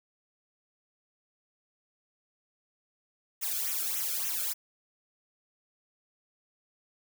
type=noise with flanger; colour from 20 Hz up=blue; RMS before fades=-32 dBFS; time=3.41-4.54 s; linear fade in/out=20 ms; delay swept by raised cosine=0.21 to 1.07 ms; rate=3.5 Hz; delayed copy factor=-1; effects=none